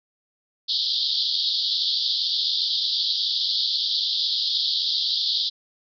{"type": "band-pass noise", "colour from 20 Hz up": "white", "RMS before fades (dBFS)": -24, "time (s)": [0.68, 5.5], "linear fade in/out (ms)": 20, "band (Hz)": [3300, 4900], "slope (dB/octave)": 96, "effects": []}